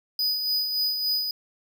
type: tone with tremolo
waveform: square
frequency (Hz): 4972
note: D#8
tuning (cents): -2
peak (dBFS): -22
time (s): 0.19-1.31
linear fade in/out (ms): 2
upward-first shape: sine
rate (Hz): 3.5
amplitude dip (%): 45
effects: none